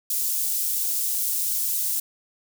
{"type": "high-pass noise", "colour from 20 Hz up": "white", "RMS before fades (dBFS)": -25, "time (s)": [0.1, 2], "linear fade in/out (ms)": 5, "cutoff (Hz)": 7500, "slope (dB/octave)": 12, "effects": []}